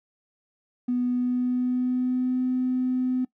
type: tone with pitch glide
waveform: triangle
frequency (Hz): 246.9 to 254.3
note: B3 to C4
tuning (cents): 0 to -49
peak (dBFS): -18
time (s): 0.88-3.25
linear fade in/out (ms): 10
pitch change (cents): +51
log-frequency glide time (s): 1.07-2.42
effects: noise-tail reverb RT60 0.1 s tail -23 dB re dry + tanh soft clip ceiling -20 dBFS